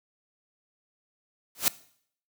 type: noise with exponential growth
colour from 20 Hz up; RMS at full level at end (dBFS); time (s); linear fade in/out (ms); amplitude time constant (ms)
white; -18; 1.55-1.68; 1; 27
effects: noise-tail reverb RT60 0.6 s tail -19 dB re dry + high-pass 80 Hz 12 dB/octave